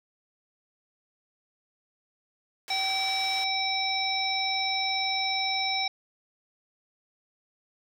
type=band-pass noise; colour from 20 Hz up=white; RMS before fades=-43 dBFS; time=2.68-3.44 s; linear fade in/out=0 ms; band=450 to 5800 Hz; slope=12 dB/octave
type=harmonic tone; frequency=769 Hz; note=G5; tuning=33 cents flat; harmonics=1 / 3 / 5 / 7; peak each=-31 / -31 / -31 / -31 dBFS; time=2.7-5.88 s; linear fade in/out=5 ms
effects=none